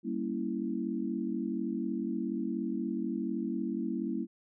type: chord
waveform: sine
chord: G diminished seventh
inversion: none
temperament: equal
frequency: 196 / 233.1 / 277.2 / 329.6 Hz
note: G3 / Bb3 / Db4 / Fb4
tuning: 0 / 0 / 0 / 0 cents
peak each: -37 / -35 / -38 / -36 dBFS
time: 0.03-4.27 s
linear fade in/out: 50 ms
effects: none